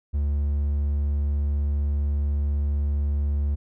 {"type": "tone", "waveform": "triangle", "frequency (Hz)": 72.1, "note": "D2", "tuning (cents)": -31, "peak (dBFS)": -19, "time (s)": [0.13, 3.56], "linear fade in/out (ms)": 20, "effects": []}